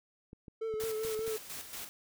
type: clicks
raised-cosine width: 3 ms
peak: -35 dBFS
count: 7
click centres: 0.331 / 0.482 / 0.74 / 0.838 / 1.05 / 1.192 / 1.279 s
type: tone with vibrato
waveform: triangle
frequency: 440 Hz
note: A4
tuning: in tune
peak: -31 dBFS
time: 0.61-1.37 s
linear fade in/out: 10 ms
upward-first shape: triangle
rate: 5 Hz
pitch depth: 41 cents each way
type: noise with tremolo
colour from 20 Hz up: white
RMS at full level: -42 dBFS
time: 0.8-1.89 s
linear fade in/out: 0 ms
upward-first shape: square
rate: 4.3 Hz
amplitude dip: 55%
effects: none